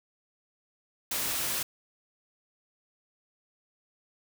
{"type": "noise", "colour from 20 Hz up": "white", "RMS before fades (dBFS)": -31, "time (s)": [1.11, 1.63], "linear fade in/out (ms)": 5, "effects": []}